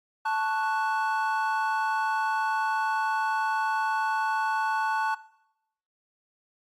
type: chord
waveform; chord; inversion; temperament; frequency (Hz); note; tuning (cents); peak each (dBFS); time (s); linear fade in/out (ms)
triangle; F# minor; first; equal; 880 / 1108.7 / 1480; A5 / C#6 / F#6; 0 / 0 / 0; -24 / -30 / -29; 0.25-5.15; 10
effects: noise-tail reverb RT60 0.8 s tail -19 dB re dry + Opus 48 kbps